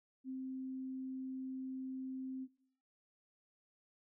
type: tone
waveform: sine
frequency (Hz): 261.6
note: C4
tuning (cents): 0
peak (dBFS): -40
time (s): 0.24-2.48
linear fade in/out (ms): 50
effects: noise-tail reverb RT60 0.6 s tail -19 dB re dry